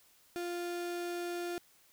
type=tone; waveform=35% pulse; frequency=349.2 Hz; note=F4; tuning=in tune; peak=-34 dBFS; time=0.36-1.58 s; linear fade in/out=0 ms; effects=white hiss -65 dBFS RMS until 1.92 s

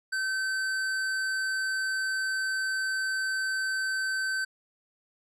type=tone; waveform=square; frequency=1540 Hz; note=G6; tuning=31 cents flat; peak=-28 dBFS; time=0.12-4.45 s; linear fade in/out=10 ms; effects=low-pass 9000 Hz 12 dB/octave

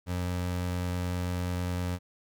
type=tone pair together; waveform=square; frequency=89.4 / 178.8 Hz; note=F2 / F3; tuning=+41 / +41 cents; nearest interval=octave; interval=1200 cents; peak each=-31 / -36 dBFS; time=0.06-1.99 s; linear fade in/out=50 ms; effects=none

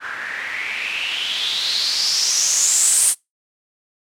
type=noise with low-pass filter sweep; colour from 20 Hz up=blue; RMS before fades=-20 dBFS; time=0-3.15 s; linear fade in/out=50 ms; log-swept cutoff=1500 to 9300 Hz; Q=5.7; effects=noise-tail reverb RT60 0.2 s tail -24 dB re dry

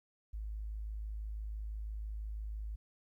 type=tone; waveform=sine; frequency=53 Hz; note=G#1; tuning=36 cents sharp; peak=-38 dBFS; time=0.33-2.76 s; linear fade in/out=10 ms; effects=13-bit

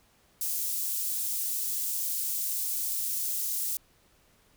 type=high-pass noise; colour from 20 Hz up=white; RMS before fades=-31 dBFS; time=0.41-3.77 s; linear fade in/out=2 ms; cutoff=7400 Hz; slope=12 dB/octave; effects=pink hiss -64 dBFS RMS until 4.56 s

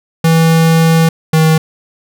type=tone pair in turn; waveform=square; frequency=163.3 / 159.02 Hz; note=E3 / D#3; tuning=-16 / +38 cents; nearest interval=unison; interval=46 cents; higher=first; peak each=-7 dBFS; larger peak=neither; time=0.24-1.09 / 1.33-1.58 s; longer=first; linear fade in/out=5 ms; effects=none

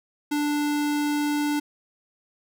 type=tone; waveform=square; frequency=294.1 Hz; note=D4; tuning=3 cents sharp; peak=-23 dBFS; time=0.31-1.6 s; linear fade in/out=10 ms; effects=none

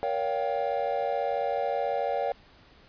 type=chord; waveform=triangle; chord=G half-diminished seventh; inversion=first; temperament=just; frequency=470.4 / 564.5 / 705.6 / 784 Hz; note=Bb4 / Db5 / F5 / G5; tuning=+16 / +31 / +18 / 0 cents; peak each=-31 / -28 / -30 / -30 dBFS; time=0.03-2.32 s; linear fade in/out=0 ms; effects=pink hiss -56 dBFS RMS until 2.88 s + resampled to 11025 Hz

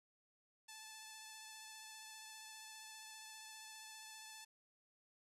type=tone with vibrato; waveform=5% pulse; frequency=874 Hz; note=A5; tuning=12 cents flat; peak=-40 dBFS; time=0.68-4.45 s; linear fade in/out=10 ms; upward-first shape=triangle; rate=15 Hz; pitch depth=19 cents each way; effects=low-pass 11000 Hz 12 dB/octave

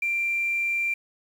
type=tone; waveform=sine; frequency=2366 Hz; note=D7; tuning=12 cents sharp; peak=-22 dBFS; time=0.02-0.94 s; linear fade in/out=5 ms; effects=tanh soft clip ceiling -18 dBFS + 8-bit

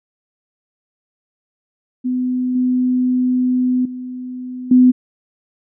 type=tone with level steps; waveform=sine; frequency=252.1 Hz; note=B3; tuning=36 cents sharp; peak=-16 / -13 / -25 / -6 dBFS; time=2.04-4.92 s; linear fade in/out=20 ms; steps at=2.55 / 3.85 / 4.71 s; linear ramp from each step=5 ms; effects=none

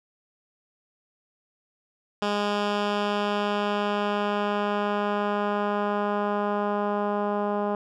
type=tone with low-pass filter sweep; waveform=10% pulse; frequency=205.7 Hz; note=G#3; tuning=16 cents flat; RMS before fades=-26 dBFS; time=2.22-7.75 s; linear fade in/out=2 ms; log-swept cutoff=4600 to 920 Hz; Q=0.93; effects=none

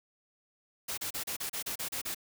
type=noise bursts; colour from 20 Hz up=white; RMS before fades=-36 dBFS; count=10; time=0.88-2.147 s; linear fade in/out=10 ms; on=97 ms; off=33 ms; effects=none

